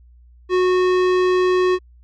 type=tone with tanh clipping; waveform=sine; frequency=366.3 Hz; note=F#4; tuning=17 cents flat; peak=-16 dBFS; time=0.49-1.79 s; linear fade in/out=50 ms; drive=18 dB; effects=added 60 Hz sine -45 dBFS peak until 2.03 s